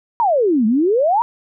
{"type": "exponential two-way sweep", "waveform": "sine", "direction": "down then up", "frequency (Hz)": [973, 207.7, 973], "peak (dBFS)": -12, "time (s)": [0.2, 1.22], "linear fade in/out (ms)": 0, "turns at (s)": 0.66, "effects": []}